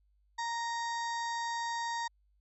harmonic tone, 932.3 Hz, A#5, in tune, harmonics 1 / 2 / 4 / 5 / 6 / 7 / 8, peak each -34 / -40 / -46 / -48 / -50 / -51 / -52 dBFS, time 0.38-2.08 s, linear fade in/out 10 ms, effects added 50 Hz sine -67 dBFS peak until 2.4 s

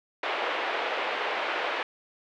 pink band-pass noise, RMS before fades -30 dBFS, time 0.23-1.83 s, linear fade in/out 2 ms, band 450 to 3100 Hz, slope 24 dB/octave, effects none

